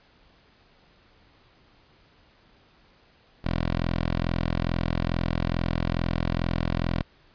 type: tone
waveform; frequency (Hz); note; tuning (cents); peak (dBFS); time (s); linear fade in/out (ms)
10% pulse; 42.33; E1; +47; -16; 3.44-7.03; 10
effects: pink hiss -59 dBFS RMS until 7.34 s + resampled to 11025 Hz